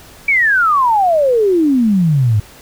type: exponential sweep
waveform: sine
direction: down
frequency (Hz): 2328 to 100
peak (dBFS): -9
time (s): 0.28-2.4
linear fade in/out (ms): 5
effects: pink hiss -40 dBFS RMS until 2.61 s